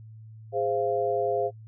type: tone cluster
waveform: sine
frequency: 411.5 / 522 / 689 Hz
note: G#4 / C5 / F5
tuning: -16 / -4 / -24 cents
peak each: -28 dBFS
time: 0.52-1.51 s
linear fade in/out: 50 ms
effects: noise-tail reverb RT60 0.1 s tail -22 dB re dry + added 110 Hz sine -43 dBFS peak until 1.67 s